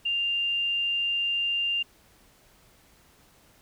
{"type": "tone", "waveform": "sine", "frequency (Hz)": 2794, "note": "F7", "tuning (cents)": 0, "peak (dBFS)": -24, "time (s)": [0.05, 1.83], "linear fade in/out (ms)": 10, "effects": ["pink hiss -59 dBFS RMS until 3.61 s"]}